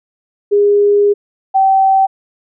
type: tone pair in turn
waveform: sine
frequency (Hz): 408.8 / 771.7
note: G#4 / G5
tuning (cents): -27 / -27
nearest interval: major seventh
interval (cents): 1100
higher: second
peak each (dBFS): -7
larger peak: neither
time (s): 0.51-1.14 / 1.54-2.07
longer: first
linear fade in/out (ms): 20
effects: none